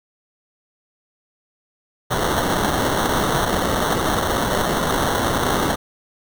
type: noise with sample-and-hold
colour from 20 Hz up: white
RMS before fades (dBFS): -20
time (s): 2.1-5.76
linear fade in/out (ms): 20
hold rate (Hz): 2450
effects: none